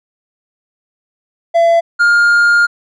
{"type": "tone pair in turn", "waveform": "triangle", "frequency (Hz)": [674, 1411.8], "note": ["E5", "F6"], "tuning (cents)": [38, 18], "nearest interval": "octave + minor second", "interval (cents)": 1280, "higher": "second", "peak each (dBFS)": -5, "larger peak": "neither", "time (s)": [[1.54, 1.81], [1.99, 2.67]], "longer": "second", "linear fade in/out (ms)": 20, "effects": ["resampled to 24000 Hz"]}